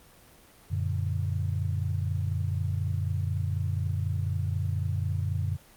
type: chord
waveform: sine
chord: Gb augmented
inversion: none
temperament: equal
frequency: 92.5 / 116.54 / 146.83 Hz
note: Gb2 / Bb2 / D3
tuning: 0 / 0 / 0 cents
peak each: -28 / -33 / -33 dBFS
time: 0.7-5.57 s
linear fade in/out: 20 ms
effects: pink hiss -55 dBFS RMS until 5.76 s + Opus 24 kbps